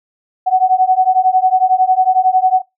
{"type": "beating tone pair", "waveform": "sine", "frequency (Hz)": [741, 752], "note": ["F#5", "F#5"], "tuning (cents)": [2, 28], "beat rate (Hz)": 11, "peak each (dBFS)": -12, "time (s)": [0.46, 2.62], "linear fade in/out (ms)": 20, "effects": ["noise-tail reverb RT60 0.2 s tail -25 dB re dry"]}